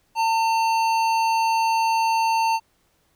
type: tone with tanh clipping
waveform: sine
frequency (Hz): 900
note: A5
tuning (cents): +39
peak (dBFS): -20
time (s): 0.15-2.6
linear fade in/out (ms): 50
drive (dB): 16
effects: pink hiss -65 dBFS RMS until 3.15 s